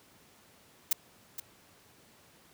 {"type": "noise with echo", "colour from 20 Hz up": "blue", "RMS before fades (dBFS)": -25, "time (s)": [0.91, 0.93], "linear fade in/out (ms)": 5, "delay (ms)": 470, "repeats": 1, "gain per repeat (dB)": -12, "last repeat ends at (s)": 1.4, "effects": ["pink hiss -60 dBFS RMS until 2.53 s", "high-pass 100 Hz 12 dB/octave"]}